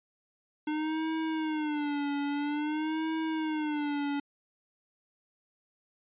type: tone with vibrato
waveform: square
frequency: 301.9 Hz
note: D4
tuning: 48 cents sharp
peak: -30 dBFS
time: 0.67-4.2 s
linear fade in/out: 5 ms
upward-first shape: sine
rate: 0.5 Hz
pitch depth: 100 cents each way
effects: resampled to 8000 Hz